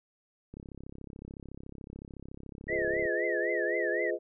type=click train; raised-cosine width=3 ms; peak=-31 dBFS; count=86; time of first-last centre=0.54-3.055 s; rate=33.8 Hz
type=tone with vibrato; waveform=sine; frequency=1864.7 Hz; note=A#6; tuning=in tune; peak=-32 dBFS; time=2.68-4.11 s; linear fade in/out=10 ms; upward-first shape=triangle; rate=3.9 Hz; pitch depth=200 cents each way
type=chord; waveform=sine; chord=F half-diminished seventh; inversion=none; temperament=just; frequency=349.2 / 419.1 / 502.9 / 628.6 Hz; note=F4 / Ab4 / Cb5 / Eb5; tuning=0 / +16 / +31 / +18 cents; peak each=-34 dBFS; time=2.68-4.19 s; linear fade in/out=50 ms
effects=none